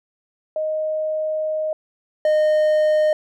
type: tone pair in turn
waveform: sine / triangle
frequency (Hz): 622.3 / 614.1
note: D#5 / D#5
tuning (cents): 0 / -23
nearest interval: unison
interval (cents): 23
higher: first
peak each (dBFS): -20 / -12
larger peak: second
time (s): 0.56-1.73 / 2.25-3.13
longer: first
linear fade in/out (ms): 2
effects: none